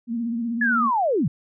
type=tone with vibrato; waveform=sine; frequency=233.1 Hz; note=A#3; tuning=in tune; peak=-23 dBFS; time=0.07-0.91 s; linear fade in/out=50 ms; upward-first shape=sine; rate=16 Hz; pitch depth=54 cents each way
type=linear sweep; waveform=sine; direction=down; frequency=1736 to 116.8 Hz; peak=-18 dBFS; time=0.61-1.28 s; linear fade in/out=5 ms
effects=none